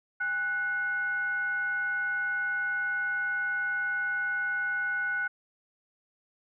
sine tone with frequency modulation, 1480 Hz, F#6, in tune, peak -27 dBFS, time 0.2-5.28 s, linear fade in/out 10 ms, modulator 669 Hz, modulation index 0.33, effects none

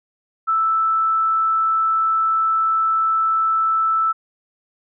sine tone, 1318.5 Hz, E6, in tune, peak -15 dBFS, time 0.47-4.13 s, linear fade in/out 20 ms, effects none

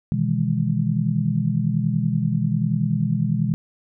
sine chord, E major seventh, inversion second, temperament just, 123.61 / 154.51 / 164.81 / 206 Hz, B2 / D#3 / E3 / G#3, +2 / -12 / 0 / -14 cents, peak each -24 dBFS, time 0.12-3.54 s, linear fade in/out 0 ms, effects none

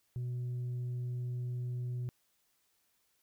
sine tone with tanh clipping, 123.4 Hz, B2, 1 cent flat, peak -35 dBFS, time 0.16-2.09 s, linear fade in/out 0 ms, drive 2 dB, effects white hiss -75 dBFS RMS until 3.22 s

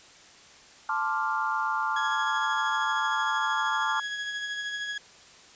sine chord, D minor seventh, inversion second, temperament equal, 880 / 1046.5 / 1174.7 / 1396.9 Hz, A5 / C6 / D6 / F6, 0 / 0 / 0 / 0 cents, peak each -30 / -33 / -31 / -30 dBFS, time 0.89-4 s, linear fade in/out 2 ms
30% pulse tone with tremolo, 1668 Hz, G#6, 7 cents sharp, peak -27 dBFS, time 1.96-4.98 s, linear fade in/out 5 ms, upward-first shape sine, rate 13 Hz, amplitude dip 35%
effects white hiss -52 dBFS RMS until 5.55 s + resampled to 16000 Hz

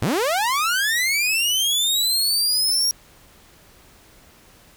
sawtooth linear sweep, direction up, 86.7 to 5640 Hz, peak -15 dBFS, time 0.02-2.91 s, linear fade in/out 0 ms, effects pink hiss -51 dBFS RMS until 4.76 s

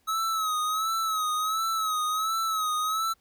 square tone with vibrato, 1284 Hz, E6, 46 cents flat, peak -26 dBFS, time 0.07-3.14 s, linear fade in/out 20 ms, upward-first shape sine, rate 1.4 Hz, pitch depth 61 cents each way, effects pink hiss -68 dBFS RMS until 3.2 s

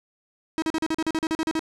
45% pulse tone bursts, 320 Hz, D#4, 49 cents sharp, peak -22 dBFS, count 13, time 0.58-1.593 s, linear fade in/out 0 ms, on 41 ms, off 40 ms, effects low-pass 8000 Hz 12 dB/octave

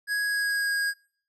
square tone with pitch glide, 1661.2 to 1636.4 Hz, G#6 to G#6, 0 to -26 cents, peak -25 dBFS, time 0.07-0.94 s, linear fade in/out 50 ms, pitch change -26 cents, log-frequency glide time 0.25-0.72 s, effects noise-tail reverb RT60 0.5 s tail -23 dB re dry + low-pass 12000 Hz 12 dB/octave

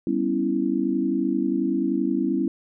sine chord, C# half-diminished seventh, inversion second, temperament equal, 196 / 246.9 / 277.2 / 329.6 Hz, G3 / B3 / C#4 / E4, 0 / 0 / 0 / 0 cents, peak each -28 / -27 / -25 / -25 dBFS, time 0.07-2.48 s, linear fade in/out 2 ms, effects none

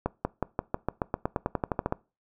accelerating click train, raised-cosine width 1 ms, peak -12 dBFS, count 17, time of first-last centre 0.06-1.924 s, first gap 190 ms, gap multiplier 0.93, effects noise-tail reverb RT60 0.3 s tail -22 dB re dry

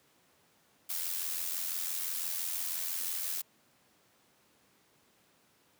blue noise with amplitude modulation, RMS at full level -33 dBFS, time 0.89-3.42 s, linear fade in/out 10 ms, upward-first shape sine, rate 85.9 Hz, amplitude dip 55%, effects pink hiss -67 dBFS RMS until 5.79 s + high-pass 150 Hz 12 dB/octave

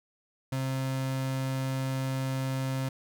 35% pulse tone, 132.6 Hz, C3, 23 cents sharp, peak -27 dBFS, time 0.52-2.89 s, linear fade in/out 5 ms, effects none

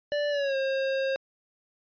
square tone with pitch glide, 585 to 536.4 Hz, D5 to C5, -7 to +43 cents, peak -26 dBFS, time 0.12-1.16 s, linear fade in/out 0 ms, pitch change -150 cents, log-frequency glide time 0.3-0.56 s, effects resampled to 11025 Hz

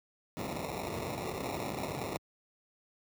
white noise with sample-and-hold, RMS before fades -37 dBFS, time 0.37-2.17 s, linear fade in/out 0 ms, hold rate 1575 Hz, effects high-pass 80 Hz 12 dB/octave

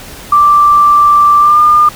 sine tone with pitch glide, 1174.7 to 1206.3 Hz, D6 to D6, 0 to +46 cents, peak -3 dBFS, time 0.32-1.89 s, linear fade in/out 5 ms, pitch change +46 cents, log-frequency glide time 1.39-1.59 s, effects pink hiss -30 dBFS RMS until 1.95 s

